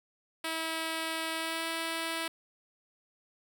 5% pulse tone with pitch glide, 323.8 to 327.9 Hz, E4 to E4, -31 to -9 cents, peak -21 dBFS, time 0.44-2.28 s, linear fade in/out 5 ms, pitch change +22 cents, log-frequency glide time 1.36-1.65 s, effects none

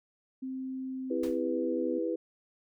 sine tone with pitch glide, 261.6 to 257 Hz, C4 to C4, 0 to -31 cents, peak -34 dBFS, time 0.42-1.99 s, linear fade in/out 10 ms, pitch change -31 cents, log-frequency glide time 0.87-1.78 s
sine chord, E minor, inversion none, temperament equal with one note detuned, 329.6 / 399.8 / 493.9 Hz, E4 / G4 / B4, 0 / +34 / 0 cents, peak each -32 / -36 / -33 dBFS, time 1.1-2.16 s, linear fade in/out 10 ms
pink noise with exponential decay, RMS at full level -41 dBFS, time 1.23-1.44 s, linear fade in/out 5 ms, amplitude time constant 44 ms
effects none

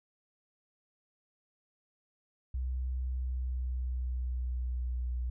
sine tone with pitch glide, 63.6 to 61.29 Hz, C2 to B1, -48 to -13 cents, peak -31 dBFS, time 2.54-5.3 s, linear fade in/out 5 ms, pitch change -65 cents, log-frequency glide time 2.99-5.19 s, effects none

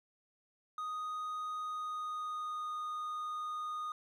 triangle tone with pitch glide, 1244.5 to 1232.3 Hz, D#6 to D#6, 0 to -17 cents, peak -35 dBFS, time 0.78-3.92 s, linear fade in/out 2 ms, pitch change -17 cents, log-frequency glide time 1.59-2.74 s, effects none

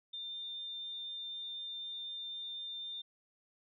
sine tone, 3602 Hz, A7, 40 cents sharp, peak -40 dBFS, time 0.13-3.02 s, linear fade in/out 10 ms, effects none

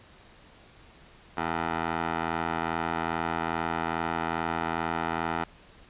15% pulse tone with band-pass filter, 82.41 Hz, E2, in tune, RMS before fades -30 dBFS, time 1.37-5.44 s, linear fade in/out 5 ms, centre 1100 Hz, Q 1.1, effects pink hiss -54 dBFS RMS until 5.89 s + resampled to 8000 Hz

